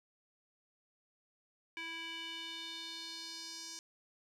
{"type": "tone with band-pass filter sweep", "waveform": "square", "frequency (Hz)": 329.6, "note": "E4", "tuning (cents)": 0, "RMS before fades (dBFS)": -45, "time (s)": [1.77, 3.79], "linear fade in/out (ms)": 0, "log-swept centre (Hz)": [2400, 5800], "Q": 3.2, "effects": []}